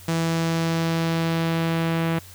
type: tone with low-pass filter sweep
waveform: sawtooth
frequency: 164.81 Hz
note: E3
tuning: in tune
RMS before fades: -23 dBFS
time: 0.08-2.19 s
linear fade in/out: 5 ms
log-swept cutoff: 7900 to 2700 Hz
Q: 1.1
effects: added 91 Hz sine -45 dBFS peak until 2.34 s + white hiss -46 dBFS RMS until 2.34 s